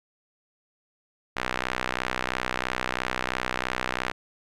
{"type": "tone with band-pass filter", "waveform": "sawtooth", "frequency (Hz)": 63, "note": "B1", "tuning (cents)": 35, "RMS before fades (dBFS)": -30, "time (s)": [1.36, 4.12], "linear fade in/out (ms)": 10, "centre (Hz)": 1800, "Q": 1, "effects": []}